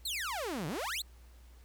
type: exponential two-way sweep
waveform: sawtooth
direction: down then up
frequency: 4437 to 138.59 to 4437 Hz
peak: -31 dBFS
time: 0.05-1.02 s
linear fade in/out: 5 ms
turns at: 0.67 s
effects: added 60 Hz sine -53 dBFS peak until 1.64 s + pink hiss -65 dBFS RMS until 1.64 s

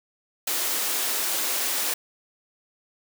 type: high-pass noise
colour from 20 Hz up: white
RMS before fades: -26 dBFS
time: 0.47-1.94 s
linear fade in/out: 5 ms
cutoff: 260 Hz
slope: 24 dB/octave
effects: none

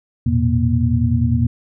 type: tone cluster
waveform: sine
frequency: 83.3 / 112.4 / 122.6 / 237.2 Hz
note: E2 / A2 / B2 / A#3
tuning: +19 / +37 / -12 / +30 cents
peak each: -19 dBFS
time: 0.26-1.47 s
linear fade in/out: 5 ms
effects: none

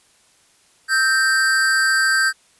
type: tone with amplitude modulation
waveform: square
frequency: 1568 Hz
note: G6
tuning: in tune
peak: -12 dBFS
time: 0.88-2.33 s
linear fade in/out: 50 ms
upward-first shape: sine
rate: 266 Hz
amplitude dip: 70%
effects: white hiss -56 dBFS RMS until 2.59 s + resampled to 24000 Hz

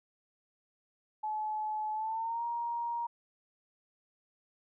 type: tone with pitch glide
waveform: sine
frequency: 858 to 941.1 Hz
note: A5 to A#5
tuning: -44 to +16 cents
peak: -32 dBFS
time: 1.23-3.07 s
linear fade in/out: 10 ms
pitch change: +160 cents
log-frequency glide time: 1.93-2.44 s
effects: none

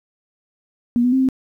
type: tone with pitch steps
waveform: sine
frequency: 239.7 / 248 / 263.4 / 262 Hz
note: A#3 / B3 / C4 / C4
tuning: +48 / +7 / +12 / +2 cents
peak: -13 dBFS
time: 0.96-1.288 s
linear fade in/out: 0 ms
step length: 82 ms
effects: 9-bit

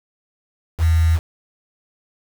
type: tone with quantisation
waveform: sine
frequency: 81.5 Hz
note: E2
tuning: 19 cents flat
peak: -12 dBFS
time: 0.78-1.2 s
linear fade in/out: 50 ms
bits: 5
effects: none

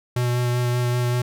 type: tone with vibrato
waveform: square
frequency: 122.5 Hz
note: B2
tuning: 14 cents flat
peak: -20 dBFS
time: 0.16-1.22 s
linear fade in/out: 5 ms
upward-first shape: sine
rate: 5.2 Hz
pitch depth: 13 cents each way
effects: none

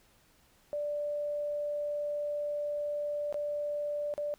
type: tone with dropouts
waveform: sine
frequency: 587.3 Hz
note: D5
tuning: in tune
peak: -31 dBFS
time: 0.73-4.34 s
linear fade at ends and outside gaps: 0 ms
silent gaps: 3.326-3.343 / 4.139-4.179 s
effects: pink hiss -65 dBFS RMS until 4.38 s

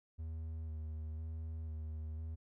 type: tone with vibrato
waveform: triangle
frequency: 79.1 Hz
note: D#2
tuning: 29 cents sharp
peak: -38 dBFS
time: 0.18-2.36 s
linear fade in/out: 20 ms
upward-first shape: square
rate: 1 Hz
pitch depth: 21 cents each way
effects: none

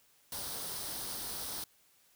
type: noise with comb filter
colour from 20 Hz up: white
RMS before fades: -40 dBFS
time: 0.32-1.64 s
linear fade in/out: 2 ms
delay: 0.21 ms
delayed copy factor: +0.55
effects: white hiss -67 dBFS RMS until 2.15 s

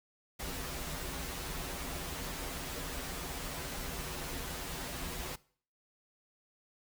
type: noise with comb filter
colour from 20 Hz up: pink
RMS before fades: -40 dBFS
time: 0.39-5.36 s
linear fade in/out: 10 ms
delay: 9.4 ms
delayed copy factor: -0.75
effects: noise-tail reverb RT60 0.5 s tail -21 dB re dry

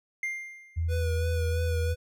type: tone with exponential decay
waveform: triangle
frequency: 2100 Hz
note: C7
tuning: 6 cents sharp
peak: -25 dBFS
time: 0.23-0.97 s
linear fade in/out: 2 ms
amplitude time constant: 160 ms
type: tone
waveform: sine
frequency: 82.8 Hz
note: E2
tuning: 8 cents sharp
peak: -25 dBFS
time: 0.76-1.95 s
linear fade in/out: 20 ms
type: tone with vibrato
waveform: square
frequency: 487.9 Hz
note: B4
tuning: 21 cents flat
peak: -33 dBFS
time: 0.88-1.96 s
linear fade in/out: 50 ms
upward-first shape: sine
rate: 3 Hz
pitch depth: 30 cents each way
effects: none

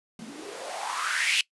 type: noise with band-pass filter sweep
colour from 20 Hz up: blue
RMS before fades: -30 dBFS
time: 0.19-1.41 s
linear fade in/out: 2 ms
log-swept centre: 200 to 2900 Hz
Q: 5
effects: noise-tail reverb RT60 0.1 s tail -21 dB re dry + resampled to 24000 Hz

